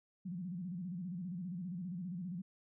sine tone with vibrato, 178.7 Hz, F3, 40 cents sharp, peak -39 dBFS, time 0.25-2.42 s, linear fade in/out 10 ms, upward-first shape square, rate 15 Hz, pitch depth 110 cents each way, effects none

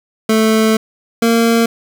25% pulse tone pair in turn, 220 / 230.2 Hz, A3 / A#3, 0 / -22 cents, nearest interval minor second, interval 78 cents, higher second, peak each -6 dBFS, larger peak neither, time 0.29-0.77 / 1.22-1.66 s, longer first, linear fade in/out 5 ms, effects none

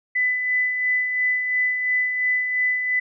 sine tone with tremolo, 2000 Hz, B6, 21 cents sharp, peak -17 dBFS, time 0.15-3 s, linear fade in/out 10 ms, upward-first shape sine, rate 2.9 Hz, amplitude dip 45%, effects none

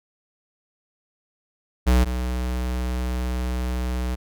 square tone pair in turn, 62.1 / 62.1 Hz, B1 / B1, +10 / +10 cents, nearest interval unison, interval 0 cents, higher neither, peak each -15 / -24 dBFS, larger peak first, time 1.86-2.05 / 2.05-4.16 s, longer second, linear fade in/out 20 ms, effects none

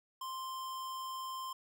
square tone, 1046.5 Hz, C6, in tune, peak -40 dBFS, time 0.21-1.53 s, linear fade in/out 5 ms, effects none

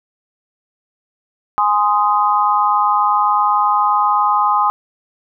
sine chord, Ab major, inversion none, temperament just, 830.6 / 1038.3 / 1245.9 Hz, Ab5 / C6 / Eb6, 0 / -14 / +2 cents, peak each -16 dBFS, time 1.58-4.7 s, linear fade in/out 0 ms, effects none

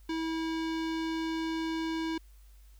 square tone with low-pass filter, 323.9 Hz, E4, 30 cents flat, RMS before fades -33 dBFS, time 0.09-2.18 s, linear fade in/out 5 ms, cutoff 4500 Hz, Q 1.2, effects added 50 Hz sine -52 dBFS peak until 2.79 s + white hiss -67 dBFS RMS until 2.79 s

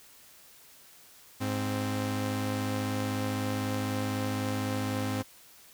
sawtooth tone pair together, 103.83 / 261.6 Hz, G#2 / C4, 0 / 0 cents, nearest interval octave + major third, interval 1600 cents, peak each -28 dBFS, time 1.4-5.23 s, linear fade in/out 20 ms, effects white hiss -55 dBFS RMS until 5.73 s

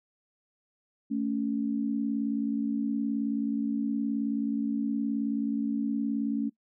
sine tone pair together, 221 / 280 Hz, A3 / C#4, +8 / +18 cents, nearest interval major third, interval 410 cents, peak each -29 / -29 dBFS, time 1.1-6.5 s, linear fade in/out 20 ms, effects noise-tail reverb RT60 0.1 s tail -21 dB re dry

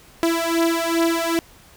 sawtooth beating tone pair, 331.5 / 334 Hz, E4 / E4, +10 / +23 cents, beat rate 2.5 Hz, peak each -17 dBFS, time 0.23-1.39 s, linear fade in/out 0 ms, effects pink hiss -49 dBFS RMS until 1.76 s

